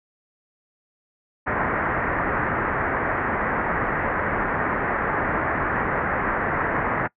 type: low-pass noise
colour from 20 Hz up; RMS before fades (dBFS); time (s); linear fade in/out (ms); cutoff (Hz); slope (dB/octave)
white; -24; 1.46-7.08; 20; 1900; 48
effects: noise-tail reverb RT60 0.1 s tail -23 dB re dry